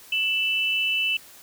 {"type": "tone pair together", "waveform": "sine", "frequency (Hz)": [2647, 2983], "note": ["E7", "F#7"], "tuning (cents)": [7, 13], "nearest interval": "major second", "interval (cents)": 206, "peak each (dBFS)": [-23, -25], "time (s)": [0.12, 1.17], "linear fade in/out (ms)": 5, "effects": ["white hiss -48 dBFS RMS until 1.42 s"]}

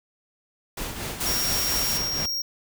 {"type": "noise with tremolo", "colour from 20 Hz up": "pink", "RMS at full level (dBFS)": -30, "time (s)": [0.77, 2.26], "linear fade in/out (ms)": 5, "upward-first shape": "triangle", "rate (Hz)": 4.3, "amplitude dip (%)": 55}
{"type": "noise", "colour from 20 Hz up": "white", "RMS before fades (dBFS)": -28, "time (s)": [1.2, 1.98], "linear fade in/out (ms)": 10}
{"type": "tone", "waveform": "square", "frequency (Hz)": 5588, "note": "F8", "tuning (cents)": 0, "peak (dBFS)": -26, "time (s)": [1.26, 2.42], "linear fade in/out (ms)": 5}
{"effects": []}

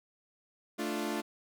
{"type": "chord", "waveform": "sawtooth", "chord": "D minor", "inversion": "second", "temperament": "equal", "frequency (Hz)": [220, 293.7, 349.2], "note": ["A3", "D4", "F4"], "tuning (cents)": [0, 0, 0], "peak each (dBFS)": -33, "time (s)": [0.78, 1.22], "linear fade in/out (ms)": 20, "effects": []}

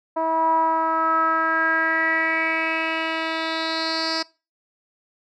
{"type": "tone with low-pass filter sweep", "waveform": "10% pulse", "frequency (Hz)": 323.5, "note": "E4", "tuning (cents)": -32, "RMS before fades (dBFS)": -22, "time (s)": [0.16, 4.23], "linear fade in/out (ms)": 10, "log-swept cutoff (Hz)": [830, 5000], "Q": 5.9, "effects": ["noise-tail reverb RT60 0.3 s tail -23 dB re dry"]}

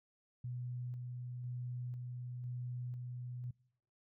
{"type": "tone with tremolo", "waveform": "sine", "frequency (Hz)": 123.47, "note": "B2", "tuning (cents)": 0, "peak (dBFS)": -39, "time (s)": [0.44, 3.51], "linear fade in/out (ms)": 5, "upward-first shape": "square", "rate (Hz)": 1, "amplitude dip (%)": 25, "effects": ["noise-tail reverb RT60 0.7 s tail -25 dB re dry"]}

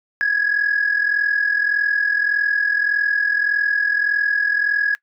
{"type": "tone pair together", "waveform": "sine", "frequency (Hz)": [1658.3, 1700], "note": ["G#6", "G#6"], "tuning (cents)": [-3, 40], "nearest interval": "unison", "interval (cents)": 43, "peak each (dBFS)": [-16, -19], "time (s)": [0.21, 4.95], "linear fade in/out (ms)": 0, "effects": ["noise-tail reverb RT60 0.1 s tail -22 dB re dry", "tanh soft clip ceiling -11 dBFS"]}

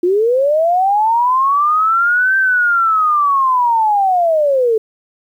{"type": "linear two-way sweep", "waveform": "sine", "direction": "up then down", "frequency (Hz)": [340.7, 1568, 428.3], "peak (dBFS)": -10, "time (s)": [0.03, 4.78], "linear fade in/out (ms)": 5, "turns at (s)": 2.37, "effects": ["8-bit"]}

